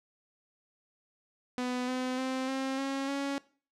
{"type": "tone with pitch steps", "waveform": "sawtooth", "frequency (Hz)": [249.5, 255, 260.7, 266.5, 272.4, 278.4], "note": ["B3", "C4", "C4", "C4", "C#4", "C#4"], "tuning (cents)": [18, -44, -6, 32, -30, 8], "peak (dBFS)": -27, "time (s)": [1.58, 3.38], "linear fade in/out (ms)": 0, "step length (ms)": 300, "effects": ["noise-tail reverb RT60 0.4 s tail -20 dB re dry", "low-pass 7000 Hz 12 dB/octave"]}